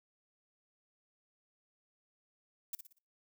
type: noise with echo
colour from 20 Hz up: violet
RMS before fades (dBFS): -39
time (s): 2.73-2.75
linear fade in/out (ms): 2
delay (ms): 59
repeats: 4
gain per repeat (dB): -8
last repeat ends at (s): 2.986
effects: noise-tail reverb RT60 0.4 s tail -26 dB re dry